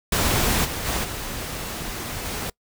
pink noise with level steps, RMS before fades -21 / -29 / -25 / -31 / -29 dBFS, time 0.12-2.5 s, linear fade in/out 5 ms, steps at 0.64 / 0.85 / 1.03 / 2.24 s, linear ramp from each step 20 ms, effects noise-tail reverb RT60 0.1 s tail -24 dB re dry

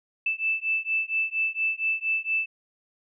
sine beating tone pair, 2637 / 2641.3 Hz, E7 / E7, 0 / +3 cents, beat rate 4.3 Hz, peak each -27 dBFS, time 0.26-2.46 s, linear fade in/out 5 ms, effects none

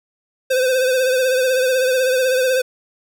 square tone with vibrato, 514 Hz, C5, 31 cents flat, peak -15 dBFS, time 0.5-2.62 s, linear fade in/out 10 ms, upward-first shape triangle, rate 16 Hz, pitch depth 56 cents each way, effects none

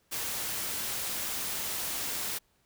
white noise, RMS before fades -34 dBFS, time 0.11-2.39 s, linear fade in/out 20 ms, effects pink hiss -70 dBFS RMS until 2.65 s

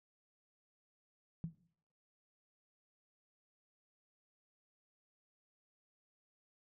sine tone with exponential decay, 164.81 Hz, E3, in tune, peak -33 dBFS, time 1.44-1.55 s, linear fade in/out 0 ms, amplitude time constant 22 ms, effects noise-tail reverb RT60 0.6 s tail -17 dB re dry

